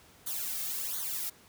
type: noise with flanger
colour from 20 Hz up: blue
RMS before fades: -35 dBFS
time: 0.26-1.3 s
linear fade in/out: 10 ms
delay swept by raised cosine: 0.38 to 2.08 ms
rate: 1.4 Hz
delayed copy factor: -0.85
effects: pink hiss -58 dBFS RMS until 1.48 s + high-pass 60 Hz 12 dB/octave